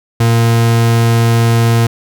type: tone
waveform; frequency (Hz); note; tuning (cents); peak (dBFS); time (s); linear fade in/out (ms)
40% pulse; 115.8; A#2; -11; -7; 0.2-1.87; 5
effects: none